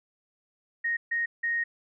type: tone bursts at uneven times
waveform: sine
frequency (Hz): 1864.7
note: A#6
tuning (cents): 0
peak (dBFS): -25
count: 3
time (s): 0.84-0.97 / 1.11-1.26 / 1.43-1.64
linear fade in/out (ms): 10
effects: none